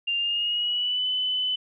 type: tone with pitch glide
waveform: sine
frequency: 2794 to 3012 Hz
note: F7 to F#7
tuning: 0 to +30 cents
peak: -23 dBFS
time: 0.07-1.56 s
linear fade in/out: 10 ms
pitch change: +130 cents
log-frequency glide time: 0.17-1.07 s
effects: none